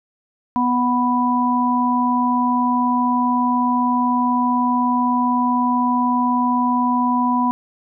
harmonic tone, 246.9 Hz, B3, in tune, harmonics 1 / 3 / 4, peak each -18 / -26 / -18 dBFS, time 0.56-7.51 s, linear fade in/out 0 ms, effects none

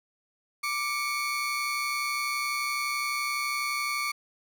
30% pulse tone pair together, 1174.4 / 2217 Hz, D6 / C#7, 0 / 0 cents, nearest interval major seventh, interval 1100 cents, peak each -28 dBFS, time 0.63-4.12 s, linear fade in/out 10 ms, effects none

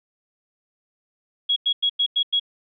sine tone bursts, 3322 Hz, G#7, in tune, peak -17 dBFS, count 6, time 1.49-2.398 s, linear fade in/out 10 ms, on 73 ms, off 94 ms, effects none

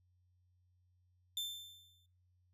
40% pulse tone with exponential decay, 3553 Hz, A7, 16 cents sharp, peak -34 dBFS, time 1.37-2.06 s, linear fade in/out 2 ms, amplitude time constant 150 ms, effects noise-tail reverb RT60 0.7 s tail -24 dB re dry + added 90 Hz sine -70 dBFS peak until 2.53 s

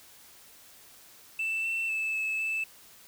sine tone with pitch steps, 2655 / 2682 / 2624 / 2604 / 2631 Hz, E7 / E7 / E7 / E7 / E7, +12 / +29 / -9 / -22 / -4 cents, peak -26 dBFS, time 1.39-2.64 s, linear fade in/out 5 ms, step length 250 ms, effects tanh soft clip ceiling -26 dBFS + white hiss -54 dBFS RMS until 3.07 s

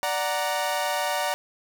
sawtooth chord, D augmented, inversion none, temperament equal, 587.3 / 740 / 932.3 Hz, D5 / F#5 / A#5, 0 / 0 / 0 cents, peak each -25 dBFS, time 0.03-1.34 s, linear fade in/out 0 ms, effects none

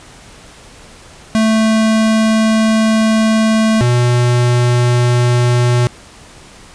square tone pair in turn, 220.2 / 121.92 Hz, A3 / B2, +2 / -22 cents, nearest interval minor seventh, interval 1024 cents, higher first, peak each -10 dBFS, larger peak neither, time 1.35-3.81 / 3.81-5.87 s, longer first, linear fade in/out 0 ms, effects pink hiss -39 dBFS RMS until 6.74 s + resampled to 22050 Hz

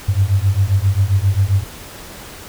sine beating tone pair, 94.1 / 101.6 Hz, F#2 / G#2, +30 / -38 cents, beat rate 7.5 Hz, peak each -15 dBFS, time 0.08-1.64 s, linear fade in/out 10 ms, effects pink hiss -35 dBFS RMS until 2.48 s

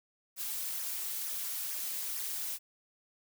blue noise with flanger, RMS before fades -37 dBFS, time 0.36-2.59 s, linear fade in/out 50 ms, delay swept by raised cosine 0.24 to 5.94 ms, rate 2.2 Hz, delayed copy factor -0.55, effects none

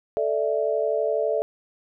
sine chord, A suspended fourth, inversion none, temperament equal, 440 / 587.3 / 659.3 Hz, A4 / D5 / E5, 0 / 0 / 0 cents, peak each -25 / -25 / -26 dBFS, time 0.17-1.42 s, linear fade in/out 0 ms, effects none

